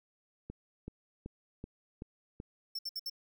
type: click train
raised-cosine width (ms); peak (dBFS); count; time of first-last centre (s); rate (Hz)
3; -29; 6; 0.5-2.401; 2.63
type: tone bursts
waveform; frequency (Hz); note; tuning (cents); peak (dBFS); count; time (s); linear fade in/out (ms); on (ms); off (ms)
square; 5400; E8; +41; -36; 4; 2.75-3.098; 5; 39; 64
effects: none